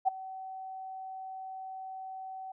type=tone with ADSR envelope; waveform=sine; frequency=760 Hz; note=F#5; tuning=46 cents sharp; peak=-20 dBFS; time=0.05-2.52 s; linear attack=30 ms; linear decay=10 ms; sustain=-19 dB; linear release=6 ms; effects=none